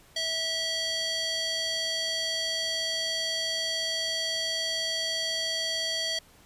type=tone with band-pass filter; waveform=square; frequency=651 Hz; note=E5; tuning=22 cents flat; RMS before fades=-30 dBFS; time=0.16-6.19 s; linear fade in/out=5 ms; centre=4200 Hz; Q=2.6; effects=pink hiss -57 dBFS RMS until 6.45 s + resampled to 32000 Hz